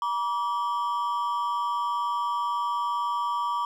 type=ring-modulated tone; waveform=triangle; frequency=1059 Hz; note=C6; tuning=21 cents sharp; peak=-20 dBFS; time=0.02-3.65 s; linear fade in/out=0 ms; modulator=100 Hz; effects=none